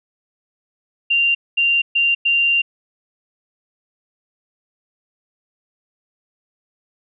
sine tone bursts at uneven times, 2778 Hz, F7, 10 cents flat, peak -13 dBFS, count 4, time 1.1-1.35 / 1.57-1.82 / 1.95-2.15 / 2.25-2.62 s, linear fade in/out 10 ms, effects none

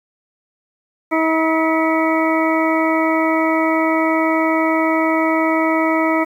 harmonic tone with a mistuned harmonic, 320.6 Hz, E4, 48 cents flat, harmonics 1 / 2 / 3 / 4 / 6 / 7, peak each -17 / -20 / -22 / -23 / -25 / -25 dBFS, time 1.11-6.25 s, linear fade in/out 20 ms, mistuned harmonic 6, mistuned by +33 cents, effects 8-bit

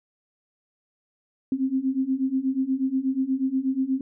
sine beating tone pair, 259.6 / 267.9 Hz, C4 / C4, -13 / +41 cents, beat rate 8.3 Hz, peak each -26 / -24 dBFS, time 1.52-4.01 s, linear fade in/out 2 ms, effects none

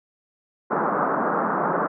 white band-pass noise, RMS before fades -23 dBFS, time 0.7-1.88 s, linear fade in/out 20 ms, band 160 to 1400 Hz, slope 48 dB/octave, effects none

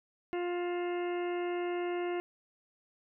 harmonic tone with a mistuned harmonic, 352 Hz, F4, 14 cents sharp, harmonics 1 / 2 / 3 / 4 / 5 / 6 / 7 / 8, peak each -32 / -40 / -47 / -49 / -50 / -47 / -54 / -52 dBFS, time 0.33-2.2 s, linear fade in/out 0 ms, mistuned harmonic 7, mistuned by +89 cents, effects none

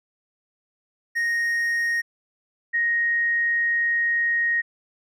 triangle / sine tone pair in turn, 1864.7 / 1871.4 Hz, A#6 / A#6, 0 / +6 cents, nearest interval unison, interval 6 cents, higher second, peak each -19 dBFS, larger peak neither, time 1.15-2.02 / 2.73-4.62 s, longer second, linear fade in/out 20 ms, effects none

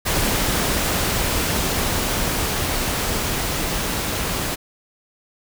pink noise with level ramp, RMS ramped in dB -20 to -24 dBFS, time 0.05-4.56 s, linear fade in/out 20 ms, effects none

